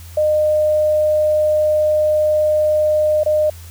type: tone with dropouts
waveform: sine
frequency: 610 Hz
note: D#5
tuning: 34 cents flat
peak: -12 dBFS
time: 0.17-3.5 s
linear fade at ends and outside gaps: 5 ms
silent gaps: 3.235-3.26 s
effects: added 84 Hz sine -34 dBFS peak until 3.7 s + white hiss -43 dBFS RMS until 3.7 s